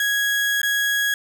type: tone with dropouts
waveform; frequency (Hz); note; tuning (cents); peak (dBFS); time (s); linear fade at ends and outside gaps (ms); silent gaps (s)
35% pulse; 1659; G#6; -2; -17; 0-1.14; 2; 0.617-0.631
effects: none